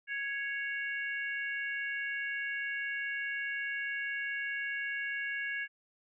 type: harmonic tone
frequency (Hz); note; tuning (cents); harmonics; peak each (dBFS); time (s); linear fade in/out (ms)
554.4; C#5; 0; 3 / 4 / 5; -35 / -39 / -43; 0.07-5.68; 50
effects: none